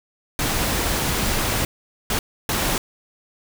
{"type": "noise bursts at uneven times", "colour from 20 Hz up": "pink", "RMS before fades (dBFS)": -22, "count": 3, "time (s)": [[0.39, 1.65], [2.1, 2.19], [2.49, 2.78]], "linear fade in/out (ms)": 2, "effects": []}